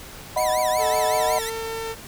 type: chord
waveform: sine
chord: B major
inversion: first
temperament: equal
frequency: 622.3 / 740 / 987.8 Hz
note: D#5 / F#5 / B5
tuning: 0 / 0 / 0 cents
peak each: -22 / -24 / -25 dBFS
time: 0.36-1.39 s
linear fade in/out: 5 ms
type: tone with vibrato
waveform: 10% pulse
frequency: 1975.5 Hz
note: B6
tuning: in tune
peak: -20 dBFS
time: 0.37-1.5 s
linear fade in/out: 5 ms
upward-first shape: triangle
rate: 5.4 Hz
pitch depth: 280 cents each way
type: tone with pitch glide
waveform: sawtooth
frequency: 438.3 to 450.4 Hz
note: A4 to A4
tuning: -7 to +40 cents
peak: -24 dBFS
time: 0.77-1.96 s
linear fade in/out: 50 ms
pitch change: +47 cents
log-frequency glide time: 1.13-1.25 s
effects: pink hiss -40 dBFS RMS until 2.07 s

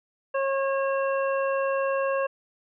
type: harmonic tone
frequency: 544 Hz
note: C#5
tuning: 33 cents flat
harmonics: 1 / 2 / 3 / 5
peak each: -24 / -30 / -34 / -38 dBFS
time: 0.34-2.27 s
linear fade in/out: 10 ms
effects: none

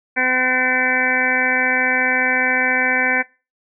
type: harmonic tone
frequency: 255.1 Hz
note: C4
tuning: 44 cents flat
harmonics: 1 / 2 / 3 / 4 / 6 / 7 / 8 / 9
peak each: -27 / -27 / -26 / -30 / -21 / -21 / -22 / -21 dBFS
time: 0.16-3.23 s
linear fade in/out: 20 ms
effects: noise-tail reverb RT60 0.3 s tail -22 dB re dry

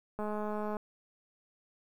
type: click train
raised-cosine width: 1 ms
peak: -24 dBFS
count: 123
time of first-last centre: 0.19-0.768 s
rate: 211 Hz
effects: 10-bit

